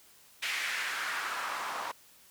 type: noise with band-pass filter sweep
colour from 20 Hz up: white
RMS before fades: -35 dBFS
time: 0.42-1.92 s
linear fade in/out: 10 ms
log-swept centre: 2300 to 900 Hz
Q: 2.4
effects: white hiss -59 dBFS RMS until 2.3 s